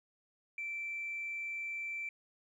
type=tone with tanh clipping; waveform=triangle; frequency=2337 Hz; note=D7; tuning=9 cents flat; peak=-37 dBFS; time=0.58-2.09 s; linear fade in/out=2 ms; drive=4 dB; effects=none